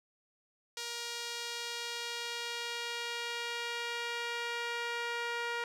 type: tone with band-pass filter sweep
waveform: sawtooth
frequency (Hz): 472.4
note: A#4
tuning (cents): +23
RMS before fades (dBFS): -38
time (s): 0.77-5.64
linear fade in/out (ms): 2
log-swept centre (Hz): 5000 to 1800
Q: 1
effects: none